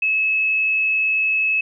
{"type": "tone", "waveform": "sine", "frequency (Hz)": 2589, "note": "E7", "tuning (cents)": -32, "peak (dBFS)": -16, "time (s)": [0.02, 1.61], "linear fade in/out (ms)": 5, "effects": []}